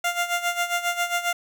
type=tone with tremolo; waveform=15% pulse; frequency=698.5 Hz; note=F5; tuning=in tune; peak=-14 dBFS; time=0.04-1.33 s; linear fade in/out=5 ms; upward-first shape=sine; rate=7.4 Hz; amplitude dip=75%; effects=none